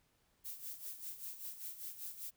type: noise with tremolo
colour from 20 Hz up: violet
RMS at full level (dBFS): -44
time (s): 0.44-2.31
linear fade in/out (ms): 20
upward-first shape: sine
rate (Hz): 5.1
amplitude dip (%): 70
effects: pink hiss -75 dBFS RMS until 2.36 s